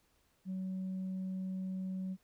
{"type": "tone", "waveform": "sine", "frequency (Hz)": 187.7, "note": "F#3", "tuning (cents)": 25, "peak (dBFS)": -34, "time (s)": [0.45, 2.17], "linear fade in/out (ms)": 50, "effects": ["tanh soft clip ceiling -34 dBFS", "pink hiss -73 dBFS RMS until 2.23 s"]}